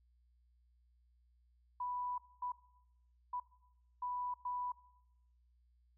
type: tone bursts at uneven times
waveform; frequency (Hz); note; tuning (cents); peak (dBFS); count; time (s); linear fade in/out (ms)
sine; 987.8; B5; 0; -37; 5; 1.8-2.18 / 2.42-2.52 / 3.33-3.4 / 4.02-4.34 / 4.45-4.72; 5
effects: noise-tail reverb RT60 0.9 s tail -19 dB re dry + added 60 Hz sine -68 dBFS peak until 5.97 s